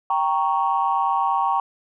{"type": "chord", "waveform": "sine", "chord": "G diminished", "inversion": "none", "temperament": "equal", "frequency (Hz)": [784, 932.3, 1108.7], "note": ["G5", "Bb5", "Db6"], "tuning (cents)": [0, 0, 0], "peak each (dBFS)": -22, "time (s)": [0.1, 1.6], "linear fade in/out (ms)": 2, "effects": ["tanh soft clip ceiling -9 dBFS"]}